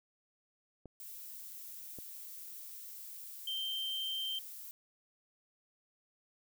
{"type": "clicks", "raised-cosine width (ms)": 2, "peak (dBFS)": -35, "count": 2, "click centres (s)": [0.857, 1.987]}
{"type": "noise", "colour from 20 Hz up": "violet", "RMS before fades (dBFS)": -48, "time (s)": [1, 4.71], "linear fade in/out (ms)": 0}
{"type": "tone", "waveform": "sine", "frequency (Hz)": 3136, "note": "G7", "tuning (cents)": 0, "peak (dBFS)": -35, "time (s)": [3.47, 4.39], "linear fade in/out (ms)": 5}
{"effects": []}